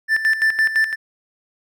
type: tone with tremolo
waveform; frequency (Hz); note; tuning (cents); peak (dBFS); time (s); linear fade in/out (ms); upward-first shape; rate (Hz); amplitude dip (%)
triangle; 1769; A6; +9; -11; 0.08-0.96; 50; square; 5.9; 70
effects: none